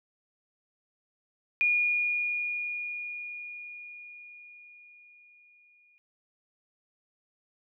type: tone with exponential decay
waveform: sine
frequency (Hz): 2437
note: D#7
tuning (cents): -37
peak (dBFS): -21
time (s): 1.61-5.98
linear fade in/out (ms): 0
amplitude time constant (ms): 950
effects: none